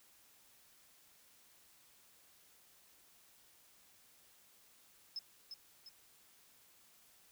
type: tone with echo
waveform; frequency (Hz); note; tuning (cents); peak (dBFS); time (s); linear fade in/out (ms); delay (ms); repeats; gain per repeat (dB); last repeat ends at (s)
sine; 5190; E8; -28; -39; 5.16-5.19; 2; 350; 2; -6; 5.89
effects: white hiss -66 dBFS RMS until 7.31 s